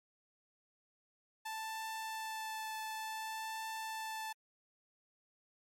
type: tone with vibrato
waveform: sawtooth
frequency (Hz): 880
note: A5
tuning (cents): 0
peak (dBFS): -36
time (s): 1.45-4.33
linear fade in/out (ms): 10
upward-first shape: triangle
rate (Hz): 0.56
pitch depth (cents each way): 12
effects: MP3 64 kbps